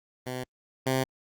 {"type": "tone pair in turn", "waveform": "10% pulse", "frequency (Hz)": [127, 131.25], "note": ["B2", "C3"], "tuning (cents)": [49, 6], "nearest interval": "minor second", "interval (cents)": 57, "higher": "second", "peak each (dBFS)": [-24, -16], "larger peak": "second", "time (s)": [[0.26, 0.44], [0.86, 1.04]], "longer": "neither", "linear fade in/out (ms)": 10, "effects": ["Opus 32 kbps"]}